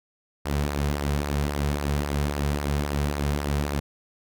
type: tone with flanger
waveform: sawtooth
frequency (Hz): 72.3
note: D2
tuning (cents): -27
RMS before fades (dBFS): -26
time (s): 0.45-3.8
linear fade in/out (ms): 10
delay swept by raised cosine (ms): 0.28 to 3.58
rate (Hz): 3.7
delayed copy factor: -0.5
effects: none